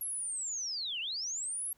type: linear two-way sweep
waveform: sine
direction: down then up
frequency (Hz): 11430 to 2609 to 11430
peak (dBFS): -34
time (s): 0.01-1.73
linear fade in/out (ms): 2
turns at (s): 1
effects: pink hiss -70 dBFS RMS until 1.77 s